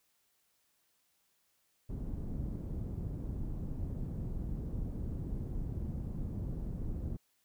pink low-pass noise, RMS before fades -38 dBFS, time 1.89-7.17 s, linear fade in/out 10 ms, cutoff 220 Hz, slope 12 dB/octave, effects white hiss -75 dBFS RMS until 7.44 s

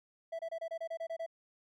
triangle tone bursts, 659.3 Hz, E5, in tune, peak -34 dBFS, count 10, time 0.32-1.264 s, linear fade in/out 10 ms, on 71 ms, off 26 ms, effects none

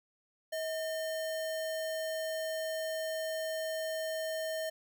sine tone with sample-and-hold, 638 Hz, D#5, 43 cents sharp, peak -33 dBFS, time 0.52-4.7 s, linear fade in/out 10 ms, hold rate 2450 Hz, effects none

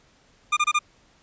25% pulse tone bursts, 1206 Hz, D6, 46 cents sharp, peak -14 dBFS, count 4, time 0.52-0.791 s, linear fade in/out 10 ms, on 49 ms, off 25 ms, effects pink hiss -59 dBFS RMS until 1.22 s + resampled to 16000 Hz

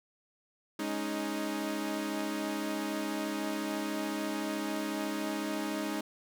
sawtooth chord, Ab suspended fourth, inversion none, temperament equal with one note detuned, 208.7 / 277.2 / 311.1 Hz, Ab3 / Db4 / Eb4, +9 / 0 / 0 cents, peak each -34 / -35 / -31 dBFS, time 0.79-6.01 s, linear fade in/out 5 ms, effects none

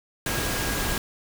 sine tone in noise, 1634 Hz, G#6, 29 cents flat, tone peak -35 dBFS, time 0.26-0.98 s, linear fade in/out 2 ms, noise pink, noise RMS -27 dBFS, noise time 0.26-0.98 s, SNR -11 dB, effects none

